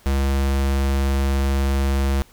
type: tone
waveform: square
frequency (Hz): 68.3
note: C#2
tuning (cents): -25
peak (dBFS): -18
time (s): 0.06-2.22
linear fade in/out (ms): 0
effects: pink hiss -52 dBFS RMS until 2.32 s